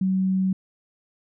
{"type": "tone", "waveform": "sine", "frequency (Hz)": 188.8, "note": "F#3", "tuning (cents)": 35, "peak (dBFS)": -19, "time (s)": [0.01, 0.53], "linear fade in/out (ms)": 5, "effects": []}